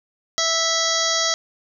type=harmonic tone with a mistuned harmonic; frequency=657 Hz; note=E5; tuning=6 cents flat; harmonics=1 / 2 / 3 / 5 / 6 / 7 / 8 / 9 / 10; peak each=-27 / -27 / -27 / -27 / -27 / -27 / -27 / -27 / -27 dBFS; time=0.38-1.34 s; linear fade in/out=0 ms; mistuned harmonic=9; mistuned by=-23 cents; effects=none